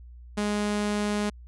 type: tone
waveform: sawtooth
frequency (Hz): 207.7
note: G#3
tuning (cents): 0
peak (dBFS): -21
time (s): 0.37-1.3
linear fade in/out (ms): 10
effects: added 60 Hz sine -43 dBFS peak until 1.47 s + resampled to 24000 Hz